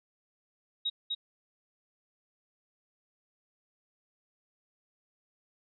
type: tone with echo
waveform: sine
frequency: 3800 Hz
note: A#7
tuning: 33 cents sharp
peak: -28 dBFS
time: 0.85-0.9 s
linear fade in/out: 10 ms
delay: 250 ms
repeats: 1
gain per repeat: -2 dB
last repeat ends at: 1.15 s
effects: none